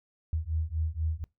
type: beating tone pair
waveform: sine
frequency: 77.7 / 81.8 Hz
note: D#2 / E2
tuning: -2 / -13 cents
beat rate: 4.1 Hz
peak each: -31 dBFS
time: 0.33-1.24 s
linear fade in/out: 0 ms
effects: noise-tail reverb RT60 0.2 s tail -23 dB re dry